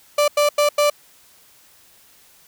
35% pulse tone bursts at uneven times, 587.3 Hz, D5, in tune, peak -12 dBFS, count 4, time 0.18-0.28 / 0.37-0.49 / 0.58-0.69 / 0.78-0.9 s, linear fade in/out 5 ms, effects white hiss -52 dBFS RMS until 2.47 s

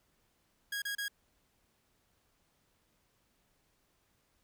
sawtooth tone bursts, 1644 Hz, G#6, 18 cents flat, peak -31 dBFS, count 3, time 0.72-1.082 s, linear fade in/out 5 ms, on 100 ms, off 31 ms, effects pink hiss -74 dBFS RMS until 4.43 s

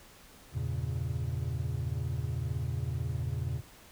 triangle chord, E diminished seventh, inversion none, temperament equal, 82.41 / 98 / 116.54 / 138.59 Hz, E2 / G2 / Bb2 / Db3, 0 / 0 / 0 / 0 cents, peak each -34 / -39 / -33 / -34 dBFS, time 0.52-3.62 s, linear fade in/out 50 ms, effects pink hiss -55 dBFS RMS until 3.91 s

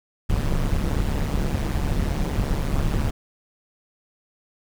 brown noise with amplitude modulation, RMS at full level -19 dBFS, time 0.29-3.11 s, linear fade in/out 10 ms, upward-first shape sine, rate 142 Hz, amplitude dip 80%, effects none

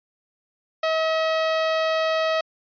sawtooth tone, 640 Hz, D#5, 49 cents sharp, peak -16 dBFS, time 0.83-2.41 s, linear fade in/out 5 ms, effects resampled to 11025 Hz

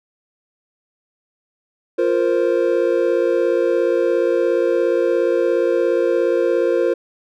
triangle chord, F suspended fourth, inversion none, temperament equal, 349.2 / 466.2 / 523.3 Hz, F4 / Bb4 / C5, 0 / 0 / 0 cents, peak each -17 dBFS, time 1.98-6.94 s, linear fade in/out 10 ms, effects none

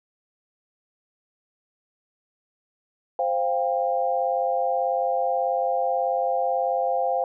sine chord, C suspended fourth, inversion none, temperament equal with one note detuned, 523.3 / 698.5 / 796.8 Hz, C5 / F5 / G5, 0 / 0 / +28 cents, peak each -25 / -25 / -26 dBFS, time 3.19-7.24 s, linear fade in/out 2 ms, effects none

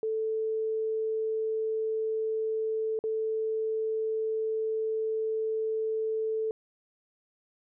sine tone with dropouts, 440 Hz, A4, in tune, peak -27 dBFS, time 0.03-6.51 s, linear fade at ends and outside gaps 1 ms, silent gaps 2.99-3.039 s, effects none

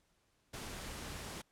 pink noise, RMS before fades -45 dBFS, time 0.53-1.42 s, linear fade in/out 10 ms, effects pink hiss -75 dBFS RMS until 1.51 s + low-pass 11000 Hz 12 dB/octave

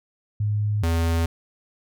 sine / square tone pair in turn, 104.8 / 83.05 Hz, G#2 / E2, +16 / +13 cents, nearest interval major third, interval 403 cents, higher first, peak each -20 dBFS, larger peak neither, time 0.4-0.83 / 0.83-1.26 s, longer neither, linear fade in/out 5 ms, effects none

